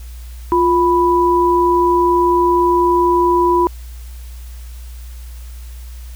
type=tone pair together; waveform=sine; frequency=350.2 / 987.8 Hz; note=F4 / B5; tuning=+5 / 0 cents; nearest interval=octave + tritone; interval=1795 cents; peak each=-13 dBFS; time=0.52-3.67 s; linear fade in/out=0 ms; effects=added 60 Hz sine -29 dBFS peak until 6.15 s + white hiss -45 dBFS RMS until 6.15 s

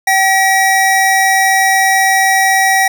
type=tone pair together; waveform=square; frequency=767.8 / 1918 Hz; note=G5 / A#6; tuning=-36 / +49 cents; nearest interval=octave + major third; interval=1585 cents; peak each=-12 dBFS; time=0.07-2.88 s; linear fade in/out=5 ms; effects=none

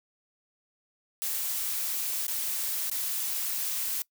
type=noise with dropouts; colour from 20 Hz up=blue; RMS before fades=-31 dBFS; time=1.22-4.02 s; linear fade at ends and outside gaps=0 ms; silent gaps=2.267-2.281 / 2.898-2.914 s; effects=noise-tail reverb RT60 0.1 s tail -22 dB re dry

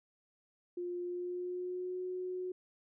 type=tone with pitch glide; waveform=sine; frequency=353.4 to 366.1 Hz; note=F4 to F#4; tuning=+21 to -18 cents; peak=-36 dBFS; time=0.77-2.52 s; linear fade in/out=5 ms; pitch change=+61 cents; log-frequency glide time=1.03-2.01 s; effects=none

